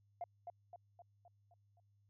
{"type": "tone with echo", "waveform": "sine", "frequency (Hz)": 698.5, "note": "F5", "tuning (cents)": 0, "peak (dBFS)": -39, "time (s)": [0.21, 0.24], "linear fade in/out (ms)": 2, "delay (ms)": 260, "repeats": 6, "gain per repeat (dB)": -5, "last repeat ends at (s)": 1.8, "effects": ["tanh soft clip ceiling -36 dBFS", "added 101 Hz sine -70 dBFS peak until 2.09 s"]}